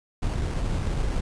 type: noise with sample-and-hold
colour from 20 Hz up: brown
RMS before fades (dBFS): -26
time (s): 0.22-1.21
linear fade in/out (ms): 10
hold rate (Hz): 3675
effects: resampled to 22050 Hz